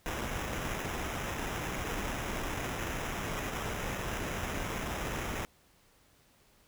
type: noise with sample-and-hold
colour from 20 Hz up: pink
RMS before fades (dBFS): -36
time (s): 0.06-5.45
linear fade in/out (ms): 0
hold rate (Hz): 4410
effects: pink hiss -65 dBFS RMS until 6.67 s